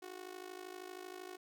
sawtooth tone with amplitude modulation, 367.4 Hz, F#4, 12 cents flat, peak -39 dBFS, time 0.02-1.37 s, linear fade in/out 10 ms, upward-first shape sine, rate 52.8 Hz, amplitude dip 85%, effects none

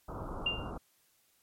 pink low-pass noise, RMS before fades -40 dBFS, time 0.08-0.78 s, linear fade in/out 10 ms, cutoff 1400 Hz, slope 96 dB/octave
sine tone with exponential decay, 2794 Hz, F7, in tune, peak -25 dBFS, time 0.46-0.71 s, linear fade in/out 5 ms, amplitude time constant 54 ms
effects white hiss -70 dBFS RMS until 1.42 s + MP3 64 kbps

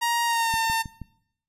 sawtooth tone with pitch glide, 940 to 904.3 Hz, A#5 to A5, +14 to +47 cents, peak -18 dBFS, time 0.01-0.83 s, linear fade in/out 20 ms, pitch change -67 cents, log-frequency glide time 0.25-0.54 s
click train, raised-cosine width 5 ms, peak -23 dBFS, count 4, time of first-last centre 0.54-1.017 s, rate 6.29 Hz
effects noise-tail reverb RT60 0.7 s tail -20 dB re dry + resampled to 32000 Hz

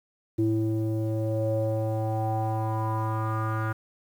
square tone with low-pass filter sweep, 110 Hz, A2, in tune, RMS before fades -27 dBFS, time 0.38-3.73 s, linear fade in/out 10 ms, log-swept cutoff 340 to 1400 Hz, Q 5.8, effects 9-bit

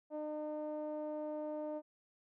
sawtooth tone with low-pass filter, 303.5 Hz, D#4, 43 cents flat, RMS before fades -41 dBFS, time 0.1-1.82 s, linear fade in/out 50 ms, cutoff 710 Hz, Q 9.3, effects none

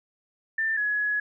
sine tone pair in turn, 1784 / 1684.7 Hz, A6 / G#6, +23 / +24 cents, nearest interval minor second, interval 99 cents, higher first, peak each -23 dBFS, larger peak neither, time 0.58-0.77 / 0.77-1.2 s, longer second, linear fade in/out 5 ms, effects none

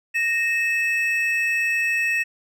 triangle tone pair together, 1859 / 2607 Hz, A#6 / E7, -5 / -20 cents, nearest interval tritone, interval 585 cents, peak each -21 / -20 dBFS, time 0.14-2.24 s, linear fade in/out 20 ms, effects none

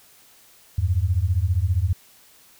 sine beating tone pair, 82.8 / 97.8 Hz, E2 / G2, +8 / -4 cents, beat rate 15 Hz, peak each -21 dBFS, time 0.78-1.93 s, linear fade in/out 5 ms, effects white hiss -53 dBFS RMS until 2.59 s

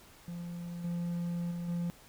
triangle tone with level steps, 172.7 Hz, F3, 19 cents flat, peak -36 / -30 / -33 / -29 dBFS, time 0.28-1.9 s, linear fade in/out 0 ms, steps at 0.84 / 1.51 / 1.68 s, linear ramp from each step 5 ms, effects pink hiss -57 dBFS RMS until 2.08 s

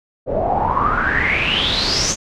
pink noise with low-pass filter sweep, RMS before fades -18 dBFS, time 0.26-2.16 s, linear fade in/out 50 ms, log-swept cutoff 540 to 6700 Hz, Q 9.9, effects none

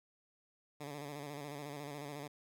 10% pulse tone with vibrato, 144.9 Hz, D3, 23 cents flat, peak -35 dBFS, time 0.8-2.28 s, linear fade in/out 10 ms, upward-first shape square, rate 14 Hz, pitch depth 50 cents each way, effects none

